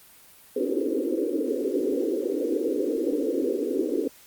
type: band-pass noise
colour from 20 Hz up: pink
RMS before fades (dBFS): -26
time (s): 0.56-4.08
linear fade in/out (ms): 5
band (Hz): 260 to 520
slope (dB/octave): 96
effects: white hiss -52 dBFS RMS until 4.26 s + Opus 32 kbps